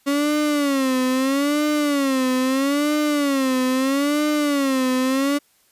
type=tone with vibrato; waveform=35% pulse; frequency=277.2 Hz; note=C#4; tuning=in tune; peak=-16 dBFS; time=0.06-5.39 s; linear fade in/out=20 ms; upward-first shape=sine; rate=0.77 Hz; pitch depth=140 cents each way; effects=white hiss -60 dBFS RMS until 5.71 s + resampled to 32000 Hz